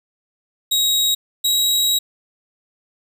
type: tone pair in turn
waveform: sawtooth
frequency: 3805 / 3836 Hz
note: A#7 / A#7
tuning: +35 / +49 cents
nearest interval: unison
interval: 14 cents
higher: second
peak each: -12 dBFS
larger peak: neither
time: 0.71-1.15 / 1.44-1.99 s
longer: second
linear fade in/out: 10 ms
effects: none